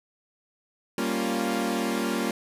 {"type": "chord", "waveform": "sawtooth", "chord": "G half-diminished seventh", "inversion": "none", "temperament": "equal", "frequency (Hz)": [196, 233.1, 277.2, 349.2], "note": ["G3", "Bb3", "Db4", "F4"], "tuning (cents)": [0, 0, 0, 0], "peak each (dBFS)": [-28, -25, -28, -27], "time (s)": [0.98, 2.31], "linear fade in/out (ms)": 2, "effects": ["resampled to 32000 Hz", "8-bit"]}